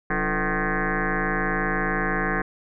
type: tone with frequency modulation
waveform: sine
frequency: 758 Hz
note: F#5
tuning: 42 cents sharp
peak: -21 dBFS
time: 0.1-2.42 s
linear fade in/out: 5 ms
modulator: 157 Hz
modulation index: 7.2
effects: none